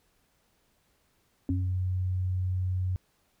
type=tone with exponential decay; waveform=sine; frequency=271.7 Hz; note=C#4; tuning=35 cents flat; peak=-25 dBFS; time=1.49-1.78 s; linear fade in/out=1 ms; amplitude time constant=62 ms
type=tone; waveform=sine; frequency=92.1 Hz; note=F#2; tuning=7 cents flat; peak=-26 dBFS; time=1.5-2.96 s; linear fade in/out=0 ms
effects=pink hiss -70 dBFS RMS until 3.4 s